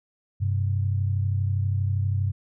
sine tone pair together, 97 / 129.48 Hz, G2 / C3, -18 / -18 cents, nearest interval perfect fourth, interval 500 cents, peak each -22 / -29 dBFS, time 0.4-2.32 s, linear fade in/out 20 ms, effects none

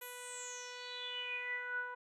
10% pulse tone with low-pass filter sweep, 493.6 Hz, B4, 1 cent flat, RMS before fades -43 dBFS, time 0.01-1.95 s, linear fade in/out 10 ms, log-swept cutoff 12000 to 1200 Hz, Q 9.5, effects none

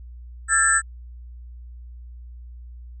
sine tone cluster, 1355 / 1625 / 1765 / 7820 / 8470 Hz, E6 / G#6 / A6 / B8 / C9, +47 / -38 / +5 / -18 / +20 cents, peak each -22 dBFS, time 0.48-0.82 s, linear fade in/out 50 ms, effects added 60 Hz sine -37 dBFS peak until 3 s

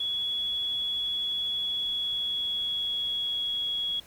sine tone with pitch glide, 3372 to 3337 Hz, G#7 to G#7, +26 to +8 cents, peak -27 dBFS, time 0-4 s, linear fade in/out 5 ms, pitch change -18 cents, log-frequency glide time 1.61-3.5 s, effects pink hiss -53 dBFS RMS until 4.06 s

